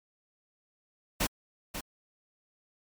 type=noise with echo; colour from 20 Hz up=pink; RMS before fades=-28 dBFS; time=1.2-1.27 s; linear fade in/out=10 ms; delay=540 ms; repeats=1; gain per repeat=-9 dB; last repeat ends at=1.81 s; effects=MP3 96 kbps